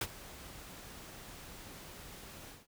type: noise with ADSR envelope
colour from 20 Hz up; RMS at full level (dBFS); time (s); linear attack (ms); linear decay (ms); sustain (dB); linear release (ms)
pink; -32; 0.01-2.67; 5; 48; -18; 180
effects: none